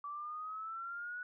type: exponential sweep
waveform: sine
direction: up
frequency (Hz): 1151 to 1480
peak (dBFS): -40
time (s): 0.04-1.23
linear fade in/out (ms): 2
effects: none